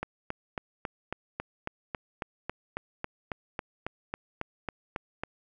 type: click train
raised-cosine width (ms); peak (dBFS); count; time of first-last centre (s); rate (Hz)
0.5; -17; 20; 0.03-5.235; 3.65
effects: none